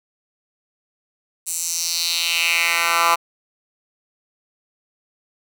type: tone with high-pass filter sweep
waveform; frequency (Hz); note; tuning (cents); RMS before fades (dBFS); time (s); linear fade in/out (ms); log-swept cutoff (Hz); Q
10% pulse; 168.7; E3; +40; -20; 1.46-3.16; 20; 8500 to 1100; 2.7
effects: none